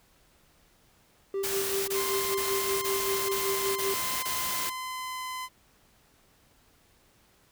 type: tone with tremolo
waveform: triangle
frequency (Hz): 392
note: G4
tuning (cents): 0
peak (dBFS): -25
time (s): 1.34-3.94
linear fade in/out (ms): 2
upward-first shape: sine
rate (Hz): 5.2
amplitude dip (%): 60
type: noise bursts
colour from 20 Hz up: white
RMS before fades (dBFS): -32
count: 7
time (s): 1.43-4.7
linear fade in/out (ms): 10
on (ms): 450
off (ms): 20
type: tone with pitch glide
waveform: sawtooth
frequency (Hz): 1046.5 to 1021.4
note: C6 to C6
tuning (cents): 0 to -42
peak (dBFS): -30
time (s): 1.93-5.49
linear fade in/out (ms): 50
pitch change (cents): -42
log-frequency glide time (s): 2.88-5.24
effects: pink hiss -63 dBFS RMS until 7.51 s